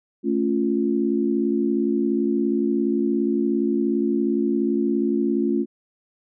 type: chord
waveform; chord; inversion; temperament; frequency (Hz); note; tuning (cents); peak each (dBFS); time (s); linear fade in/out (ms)
sine; A augmented; none; equal; 220 / 277.2 / 349.2; A3 / C#4 / E#4; 0 / 0 / 0; -23; 0.23-5.66; 50
effects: none